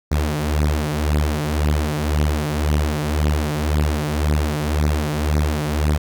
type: beating tone pair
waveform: sawtooth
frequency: 73.9 / 75.8 Hz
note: D2 / D#2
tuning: +11 / -45 cents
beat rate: 1.9 Hz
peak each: -17 / -16 dBFS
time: 0.11-5.98 s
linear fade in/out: 10 ms
effects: none